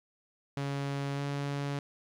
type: tone with pitch glide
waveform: sawtooth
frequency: 140 to 141.79 Hz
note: C#3 to C#3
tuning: +18 to +40 cents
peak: -28 dBFS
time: 0.57-1.79 s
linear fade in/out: 2 ms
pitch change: +22 cents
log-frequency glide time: 1.15-1.21 s
effects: low-pass 6000 Hz 12 dB/octave + 11-bit